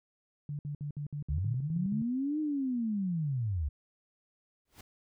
sine tone bursts, 145.9 Hz, D3, 11 cents flat, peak -34 dBFS, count 10, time 0.49-2.021 s, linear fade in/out 2 ms, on 100 ms, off 59 ms
sine linear two-way sweep, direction up then down, 66.3 to 311.1 to 66.3 Hz, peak -29 dBFS, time 1.29-3.69 s, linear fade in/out 10 ms, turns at 2.4 s
pink noise with exponential growth, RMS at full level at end -47 dBFS, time 4.65-4.81 s, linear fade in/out 5 ms, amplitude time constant 33 ms
effects none

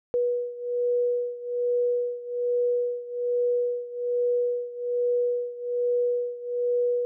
sine beating tone pair, 486.1 / 487.3 Hz, B4 / B4, -28 / -23 cents, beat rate 1.2 Hz, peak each -25 / -28 dBFS, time 0.14-7.05 s, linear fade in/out 0 ms, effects none

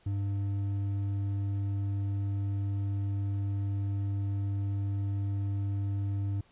sine tone with hard clipping, 99.6 Hz, G2, 28 cents sharp, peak -30 dBFS, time 0.06-6.41 s, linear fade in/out 5 ms, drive 5 dB, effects pink hiss -64 dBFS RMS until 6.51 s + resampled to 8000 Hz

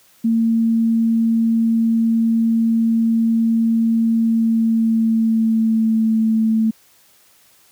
sine tone with pitch glide, 227.4 to 221.7 Hz, A#3 to A3, -43 to +13 cents, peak -13 dBFS, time 0.24-6.71 s, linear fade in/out 10 ms, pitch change -44 cents, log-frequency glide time 4.17-6.19 s, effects white hiss -53 dBFS RMS until 7.71 s + high-pass 60 Hz 12 dB/octave

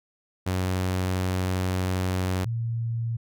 sawtooth / sine tone pair in turn, 92.5 / 115.47 Hz, F#2 / A#2, 0 / -16 cents, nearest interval major third, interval 384 cents, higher second, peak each -20 / -25 dBFS, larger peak first, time 0.46-2.45 / 2.45-3.17 s, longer first, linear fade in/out 10 ms, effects none

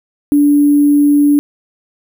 sine tone with sample-and-hold, 290 Hz, D4, 22 cents flat, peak -6 dBFS, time 0.32-1.39 s, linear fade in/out 0 ms, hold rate 11025 Hz, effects none

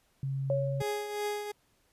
sine tone, 135.8 Hz, C#3, 35 cents flat, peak -30 dBFS, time 0.23-0.82 s, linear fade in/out 2 ms
sine tone with exponential decay, 554.4 Hz, C#5, in tune, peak -25 dBFS, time 0.5-1.42 s, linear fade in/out 1 ms, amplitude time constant 200 ms
30% pulse tone with tremolo, 415.3 Hz, G#4, in tune, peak -27 dBFS, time 0.8-1.52 s, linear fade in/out 10 ms, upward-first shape triangle, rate 2.7 Hz, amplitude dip 60%
effects pink hiss -70 dBFS RMS until 1.92 s + resampled to 32000 Hz

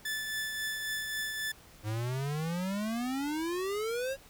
sawtooth tone with tremolo, 1747 Hz, A6, 13 cents flat, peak -28 dBFS, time 0.05-1.52 s, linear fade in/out 5 ms, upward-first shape triangle, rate 3.7 Hz, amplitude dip 40%
square exponential sweep, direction up, 103.83 to 554.4 Hz, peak -32 dBFS, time 1.83-4.17 s, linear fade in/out 50 ms
effects pink hiss -56 dBFS RMS until 4.29 s

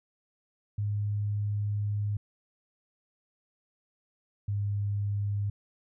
sine tone pair in turn, 103.4 / 101.8 Hz, G#2 / G#2, -7 / -34 cents, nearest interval unison, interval 27 cents, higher first, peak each -27 dBFS, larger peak neither, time 0.78-2.17 / 4.48-5.5 s, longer first, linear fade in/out 5 ms, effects none

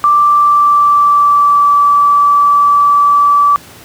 sine tone with pitch glide, 1174.7 to 1155.9 Hz, D6 to D6, 0 to -28 cents, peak -5 dBFS, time 0.04-3.56 s, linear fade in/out 0 ms, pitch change -28 cents, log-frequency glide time 0.22-1.71 s, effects pink hiss -36 dBFS RMS until 3.84 s + high-pass 80 Hz 12 dB/octave

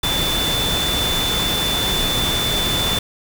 sine tone in noise, 3515 Hz, A7, 2 cents flat, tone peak -20 dBFS, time 0.03-2.99 s, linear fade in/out 5 ms, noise pink, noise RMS -22 dBFS, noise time 0.03-2.99 s, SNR -1 dB, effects none

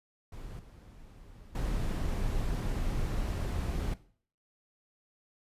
brown noise with level steps, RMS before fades -43 / -51 / -32 dBFS, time 0.32-3.94 s, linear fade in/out 5 ms, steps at 0.59 / 1.55 s, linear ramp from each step 2 ms, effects noise-tail reverb RT60 0.5 s tail -17 dB re dry + resampled to 32000 Hz

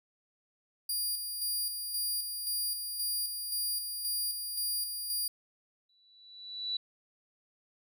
15% pulse tone with tremolo, 4800 Hz, D8, 37 cents sharp, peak -24 dBFS, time 0.89-5.28 s, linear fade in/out 5 ms, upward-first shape square, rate 1.9 Hz, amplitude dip 45%
sine tone with exponential growth, 3951 Hz, B7, in tune, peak -29 dBFS, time 5.89-6.77 s, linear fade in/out 5 ms, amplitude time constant 190 ms
effects none

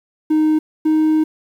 triangle tone pair in turn, 310 / 312 Hz, D#4 / D#4, -6 / +5 cents, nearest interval unison, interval 11 cents, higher second, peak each -9 dBFS, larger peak neither, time 0.3-0.59 / 0.85-1.24 s, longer second, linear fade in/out 10 ms, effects tanh soft clip ceiling -5 dBFS + 8-bit

